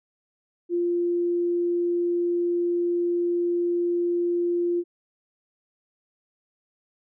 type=tone; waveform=sine; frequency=347.8 Hz; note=F4; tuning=7 cents flat; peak=-21 dBFS; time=0.69-4.84 s; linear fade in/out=50 ms; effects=none